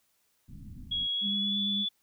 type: low-pass noise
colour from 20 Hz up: pink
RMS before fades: -45 dBFS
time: 0.48-1.07 s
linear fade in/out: 10 ms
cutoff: 270 Hz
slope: 48 dB/octave
type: tone with pitch glide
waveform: sine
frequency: 3322 to 3449 Hz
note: G#7 to A7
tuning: 0 to -35 cents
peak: -28 dBFS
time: 0.91-1.89 s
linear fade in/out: 10 ms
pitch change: +65 cents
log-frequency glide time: 1.12-1.58 s
type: tone with vibrato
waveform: sine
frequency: 201.6 Hz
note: G3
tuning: 49 cents sharp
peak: -32 dBFS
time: 1.21-1.86 s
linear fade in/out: 50 ms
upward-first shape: sine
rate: 8.9 Hz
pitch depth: 15 cents each way
effects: white hiss -72 dBFS RMS until 2.02 s